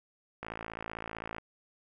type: click train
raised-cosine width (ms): 0.5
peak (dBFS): -23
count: 54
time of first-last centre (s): 0.43-1.383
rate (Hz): 55.6
effects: none